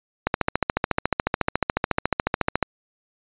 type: click train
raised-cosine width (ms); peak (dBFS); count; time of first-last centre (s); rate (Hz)
0.5; -4; 34; 0.27-2.627; 14
effects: resampled to 8000 Hz